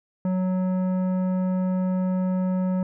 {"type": "tone with tanh clipping", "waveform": "triangle", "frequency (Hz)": 185, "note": "F#3", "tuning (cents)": 0, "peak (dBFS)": -23, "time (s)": [0.25, 2.83], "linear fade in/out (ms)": 2, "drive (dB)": 16, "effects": []}